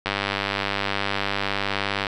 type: click train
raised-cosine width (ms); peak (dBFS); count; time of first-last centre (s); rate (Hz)
0.3; -7; 201; 0.06-2.068; 99.6
effects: none